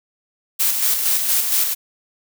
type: noise with tremolo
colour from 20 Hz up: blue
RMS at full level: -17 dBFS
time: 0.59-1.75 s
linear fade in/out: 20 ms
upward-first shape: square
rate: 4.3 Hz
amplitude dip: 40%
effects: none